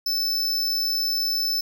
square tone, 5274 Hz, E8, in tune, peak -22 dBFS, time 0.06-1.61 s, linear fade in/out 5 ms, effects none

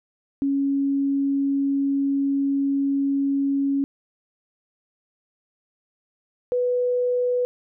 sine tone pair in turn, 277.2 / 493.9 Hz, C#4 / B4, 0 / 0 cents, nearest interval minor seventh, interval 1000 cents, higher second, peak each -19 dBFS, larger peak neither, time 0.42-3.84 / 6.52-7.45 s, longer first, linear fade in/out 0 ms, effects none

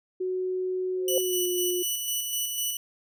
sine tone with pitch glide, 370 to 358.2 Hz, F#4 to F4, 0 to +44 cents, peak -26 dBFS, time 0.2-1.83 s, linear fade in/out 10 ms, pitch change -56 cents, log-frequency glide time 1.2-1.43 s
sine tone with exponential growth, 523.3 Hz, C5, in tune, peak -20 dBFS, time 0.94-1.18 s, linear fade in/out 2 ms, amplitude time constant 52 ms
10% pulse tone with tremolo, 2960 Hz, F#7, in tune, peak -18 dBFS, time 1.08-2.77 s, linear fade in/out 2 ms, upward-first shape square, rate 4 Hz, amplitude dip 35%
effects none

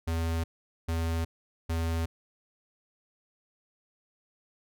square tone bursts, 82.41 Hz, E2, in tune, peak -28 dBFS, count 3, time 0.07-2.06 s, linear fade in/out 10 ms, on 370 ms, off 440 ms, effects none

